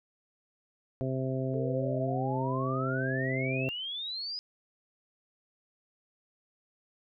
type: harmonic tone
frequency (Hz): 131.3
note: C3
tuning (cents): +6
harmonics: 1 / 2 / 3 / 4 / 5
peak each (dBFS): -32 / -35 / -37 / -38 / -39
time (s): 1.01-3.69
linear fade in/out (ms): 0
type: exponential sweep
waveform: sine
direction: up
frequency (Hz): 428.9 to 5040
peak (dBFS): -34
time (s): 1.54-4.39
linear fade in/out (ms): 0
effects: none